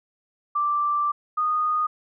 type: tone pair in turn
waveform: sine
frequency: 1174.7 / 1234 Hz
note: D6 / D#6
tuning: 0 / -15 cents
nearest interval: minor second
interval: 85 cents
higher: second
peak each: -20 dBFS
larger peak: neither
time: 0.55-1.12 / 1.37-1.87 s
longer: first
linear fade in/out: 10 ms
effects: none